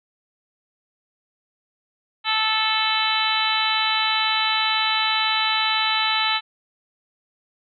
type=harmonic tone; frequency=438 Hz; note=A4; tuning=8 cents flat; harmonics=2 / 3 / 4 / 5 / 6 / 7 / 8 / 9; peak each=-26 / -26 / -29 / -28 / -28 / -26 / -31 / -25 dBFS; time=2.24-6.41 s; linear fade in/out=50 ms; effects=none